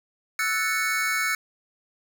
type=chord; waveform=square; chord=F# minor seventh; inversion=third; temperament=equal; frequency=1318.5 / 1480 / 1760 / 2217 Hz; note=E6 / F#6 / A6 / C#7; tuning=0 / 0 / 0 / 0 cents; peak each=-31 / -30 / -31 / -27 dBFS; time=0.39-1.35 s; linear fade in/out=2 ms; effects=none